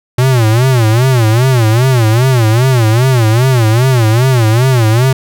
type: tone with vibrato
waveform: square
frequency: 120 Hz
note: B2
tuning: 49 cents flat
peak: -7 dBFS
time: 0.18-5.13 s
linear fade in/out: 5 ms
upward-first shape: sine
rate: 2.5 Hz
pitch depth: 180 cents each way
effects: none